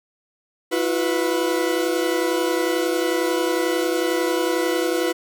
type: chord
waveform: 40% pulse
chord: E suspended second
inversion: none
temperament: equal with one note detuned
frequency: 329.6 / 360.7 / 493.9 Hz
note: E4 / F#4 / B4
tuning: 0 / -44 / 0 cents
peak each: -23 dBFS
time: 0.71-5.13 s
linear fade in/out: 20 ms
effects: none